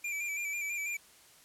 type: tone with vibrato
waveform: square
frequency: 2349 Hz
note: D7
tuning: in tune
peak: -34 dBFS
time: 0.04-0.97 s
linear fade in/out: 5 ms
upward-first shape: square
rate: 6.1 Hz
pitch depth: 35 cents each way
effects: white hiss -59 dBFS RMS until 1.44 s + low-pass 12000 Hz 12 dB/octave